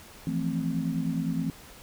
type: chord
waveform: sine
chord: F major seventh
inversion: third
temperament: equal with one note detuned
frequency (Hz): 164.81 / 174.61 / 220.8 / 261.6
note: E3 / F3 / A3 / C4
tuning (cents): 0 / 0 / +6 / 0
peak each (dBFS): -30 / -34 / -33 / -31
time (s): 0.27-1.5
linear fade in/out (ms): 2
effects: pink hiss -49 dBFS RMS until 1.82 s